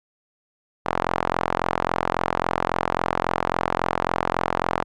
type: tone with band-pass filter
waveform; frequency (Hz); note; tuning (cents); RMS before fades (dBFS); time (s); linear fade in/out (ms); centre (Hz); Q
sawtooth; 43.65; F1; 0; -24; 0.85-4.84; 20; 970; 1.5
effects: none